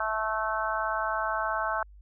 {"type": "harmonic tone", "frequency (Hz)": 218.5, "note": "A3", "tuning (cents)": -12, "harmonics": [3, 4, 5, 6, 7], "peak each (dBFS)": [-33, -33, -33, -33, -33], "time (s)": [0, 1.83], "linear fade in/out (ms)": 2, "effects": ["added 50 Hz sine -48 dBFS peak until 2.01 s"]}